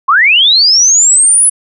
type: linear sweep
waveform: sine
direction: up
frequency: 1003 to 10280 Hz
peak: -4 dBFS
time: 0.08-1.5 s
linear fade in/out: 10 ms
effects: none